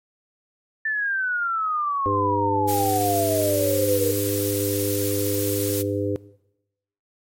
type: exponential sweep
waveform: sine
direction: down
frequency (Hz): 1779 to 466.2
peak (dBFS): -21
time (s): 0.85-4.12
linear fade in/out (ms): 5
type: harmonic tone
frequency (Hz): 100.8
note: G2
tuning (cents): +49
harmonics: 1 / 3 / 4 / 5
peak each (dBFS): -27 / -27 / -27 / -27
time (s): 2.06-6.16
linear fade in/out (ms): 0
type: noise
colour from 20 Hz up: blue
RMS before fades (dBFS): -28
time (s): 2.67-5.83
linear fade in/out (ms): 20
effects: noise-tail reverb RT60 0.9 s tail -20 dB re dry + MP3 64 kbps